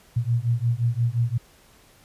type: beating tone pair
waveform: sine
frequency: 115.5 / 121.2 Hz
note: A#2 / B2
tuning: -16 / -32 cents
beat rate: 5.7 Hz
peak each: -23 dBFS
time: 0.16-1.38 s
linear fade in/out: 10 ms
effects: pink hiss -55 dBFS RMS until 2.04 s + resampled to 32000 Hz